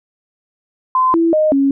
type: tone with pitch steps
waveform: sine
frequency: 1029 / 332.4 / 618 / 275.4 Hz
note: C6 / E4 / D#5 / C#4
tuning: -29 / +15 / -12 / -11 cents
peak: -10 dBFS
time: 0.95-1.71 s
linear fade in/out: 2 ms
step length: 190 ms
effects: none